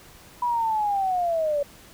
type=linear sweep; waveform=sine; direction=down; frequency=982 to 564 Hz; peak=-21 dBFS; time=0.42-1.63 s; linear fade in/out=5 ms; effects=pink hiss -49 dBFS RMS until 1.93 s